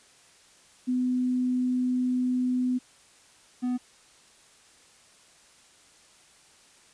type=tone pair in turn; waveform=sine / triangle; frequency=251.5 / 248.8 Hz; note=B3 / B3; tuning=+32 / +13 cents; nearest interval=unison; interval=19 cents; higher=first; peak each=-23 dBFS; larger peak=neither; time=0.87-2.79 / 3.62-3.78 s; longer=first; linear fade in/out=20 ms; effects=white hiss -57 dBFS RMS until 6.93 s + resampled to 22050 Hz